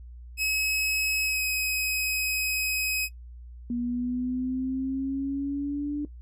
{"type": "tone with pitch glide", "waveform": "sawtooth", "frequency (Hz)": [2562, 2534], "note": ["E7", "D#7"], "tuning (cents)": [-50, 31], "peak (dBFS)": -22, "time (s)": [0.37, 3.09], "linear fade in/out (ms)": 50, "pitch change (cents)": -19, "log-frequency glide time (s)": [1.23, 1.43]}
{"type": "exponential sweep", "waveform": "sine", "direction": "up", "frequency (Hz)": [238.9, 294.6], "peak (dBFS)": -26, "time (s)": [3.7, 6.05], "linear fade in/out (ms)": 2}
{"effects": ["noise-tail reverb RT60 0.1 s tail -17 dB re dry", "added 60 Hz sine -41 dBFS peak until 6.21 s"]}